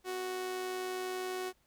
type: tone with amplitude modulation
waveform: sawtooth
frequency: 370 Hz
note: F#4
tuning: in tune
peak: -30 dBFS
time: 0.04-1.53 s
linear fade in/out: 50 ms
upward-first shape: sine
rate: 112 Hz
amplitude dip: 35%
effects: pink hiss -72 dBFS RMS until 1.66 s